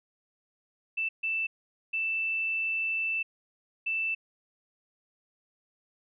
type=tone bursts at uneven times; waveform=sine; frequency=2654 Hz; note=E7; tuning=11 cents sharp; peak=-27 dBFS; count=4; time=0.97-1.09 / 1.23-1.47 / 1.93-3.23 / 3.86-4.15 s; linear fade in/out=10 ms; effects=none